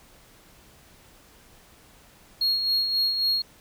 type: tone with tremolo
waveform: sine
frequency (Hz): 4291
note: C8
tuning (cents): +43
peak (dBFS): -17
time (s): 2.41-3.42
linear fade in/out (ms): 5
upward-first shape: sine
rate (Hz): 3.7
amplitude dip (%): 55
effects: tanh soft clip ceiling -19 dBFS + pink hiss -54 dBFS RMS until 3.6 s